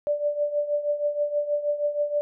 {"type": "tone with tremolo", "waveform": "sine", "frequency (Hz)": 587, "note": "D5", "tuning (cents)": -1, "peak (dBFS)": -19, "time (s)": [0.07, 2.21], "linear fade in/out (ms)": 0, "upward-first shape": "triangle", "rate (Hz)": 6.3, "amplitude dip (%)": 80, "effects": []}